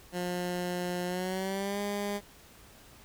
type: tone with pitch glide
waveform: 15% pulse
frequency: 178.2 to 203.5 Hz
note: F3 to G#3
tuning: +35 to -35 cents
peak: -25 dBFS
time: 0.12-2.21 s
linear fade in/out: 50 ms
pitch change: +230 cents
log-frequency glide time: 1.06-1.8 s
effects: pink hiss -55 dBFS RMS until 3.04 s